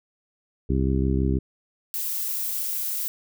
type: harmonic tone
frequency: 66.2 Hz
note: C2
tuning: 21 cents sharp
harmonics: 1 / 2 / 3 / 4 / 5 / 6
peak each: -23 / -26 / -28 / -29 / -30 / -31 dBFS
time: 0.69-1.39 s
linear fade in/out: 10 ms
type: noise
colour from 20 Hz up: violet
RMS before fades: -28 dBFS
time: 1.94-3.08 s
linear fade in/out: 0 ms
effects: none